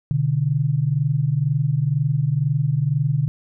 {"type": "tone pair together", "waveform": "sine", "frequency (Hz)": [126.35, 148.4], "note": ["B2", "D3"], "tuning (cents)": [40, 18], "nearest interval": "minor third", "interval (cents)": 278, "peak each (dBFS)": [-21, -19], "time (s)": [0.11, 3.28], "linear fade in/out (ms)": 0, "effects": []}